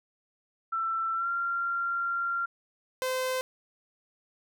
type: tone with pitch glide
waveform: sine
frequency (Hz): 1337 to 1381.8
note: E6 to F6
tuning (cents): +24 to -19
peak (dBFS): -27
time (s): 0.72-2.46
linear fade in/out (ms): 10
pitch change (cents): +57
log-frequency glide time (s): 1.14-1.28
type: tone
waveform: sawtooth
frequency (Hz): 515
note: C5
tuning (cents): -28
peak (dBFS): -24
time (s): 3.02-3.41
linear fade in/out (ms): 0
effects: none